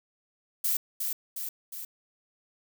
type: noise with echo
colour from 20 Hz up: violet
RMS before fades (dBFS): -27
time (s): 0.64-0.77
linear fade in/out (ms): 5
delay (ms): 360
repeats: 3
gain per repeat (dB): -4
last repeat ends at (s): 1.85
effects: none